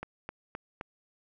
click train, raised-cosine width 0.5 ms, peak -22 dBFS, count 4, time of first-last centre 0.03-0.811 s, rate 3.84 Hz, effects none

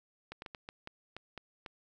clicks, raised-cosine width 0.3 ms, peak -27 dBFS, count 9, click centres 0.32 / 0.421 / 0.462 / 0.548 / 0.689 / 0.874 / 1.166 / 1.377 / 1.662 s, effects none

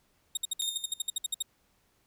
20% pulse tone bursts, 3729 Hz, A#7, in tune, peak -22 dBFS, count 14, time 0.35-1.425 s, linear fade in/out 5 ms, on 22 ms, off 59 ms
sawtooth tone with exponential decay, 3655 Hz, A#7, 35 cents flat, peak -25 dBFS, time 0.62-1.13 s, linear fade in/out 0 ms, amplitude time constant 110 ms
effects pink hiss -70 dBFS RMS until 2.06 s

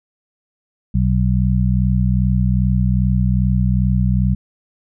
harmonic tone, 62.5 Hz, B1, 21 cents sharp, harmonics 1 / 2 / 3, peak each -17 / -17 / -18 dBFS, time 0.94-4.35 s, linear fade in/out 10 ms, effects none

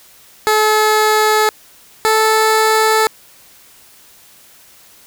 15% pulse tone pair in turn, 430 / 438 Hz, A4 / A4, -40 / -8 cents, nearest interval unison, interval 32 cents, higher second, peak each -4 dBFS, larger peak neither, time 0.47-1.49 / 2.05-3.07 s, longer neither, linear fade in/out 0 ms, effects white hiss -45 dBFS RMS until 5.06 s

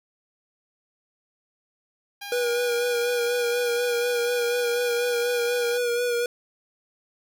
10% pulse tone, 808 Hz, G#5, 48 cents flat, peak -26 dBFS, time 2.21-5.78 s, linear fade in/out 10 ms
square tone with vibrato, 481.9 Hz, B4, 43 cents flat, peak -23 dBFS, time 2.32-6.26 s, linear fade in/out 2 ms, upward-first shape sine, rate 4.1 Hz, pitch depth 30 cents each way
effects none

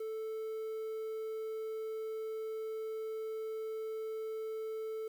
triangle tone with quantisation, 440 Hz, A4, in tune, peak -35 dBFS, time 0-5.08 s, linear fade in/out 5 ms, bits 10, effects none

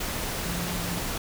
sine tone in noise, 174.61 Hz, F3, in tune, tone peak -32 dBFS, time 0.45-0.99 s, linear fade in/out 5 ms, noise pink, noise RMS -31 dBFS, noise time 0-1.18 s, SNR -4 dB, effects none

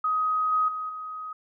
sine tone with level steps, 1258 Hz, D#6, 19 cents sharp, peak -22 / -20 / -29 / -33 dBFS, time 0.04-1.33 s, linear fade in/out 5 ms, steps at 0.52 / 0.68 / 0.89 s, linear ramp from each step 5 ms, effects none

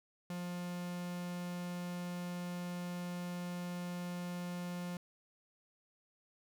45% pulse tone, 176.6 Hz, F3, 20 cents sharp, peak -39 dBFS, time 0.3-4.97 s, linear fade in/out 2 ms, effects none

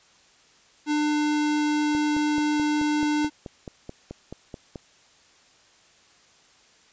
square tone, 299.3 Hz, D4, 33 cents sharp, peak -22 dBFS, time 0.86-3.3 s, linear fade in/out 50 ms
click train, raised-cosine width 2 ms, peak -22 dBFS, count 14, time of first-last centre 1.95-4.758 s, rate 4.63 Hz
effects white hiss -57 dBFS RMS until 6.92 s + resampled to 16000 Hz

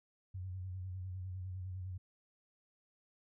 sine tone with vibrato, 92.5 Hz, F#2, in tune, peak -40 dBFS, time 0.34-1.98 s, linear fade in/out 10 ms, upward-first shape square, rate 9.9 Hz, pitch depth 41 cents each way, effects none

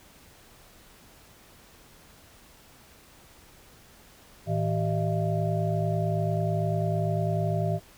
sine tone cluster, 108.2 / 159.4 / 388.3 / 608 / 677 Hz, A2 / D#3 / G4 / D#5 / E5, -29 / +42 / -16 / -40 / +46 cents, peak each -28 / -28 / -35 / -33 / -32 dBFS, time 4.46-7.8 s, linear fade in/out 50 ms, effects pink hiss -54 dBFS RMS until 7.97 s

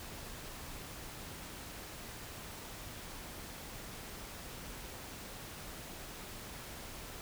silence, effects pink hiss -47 dBFS RMS until 7.21 s

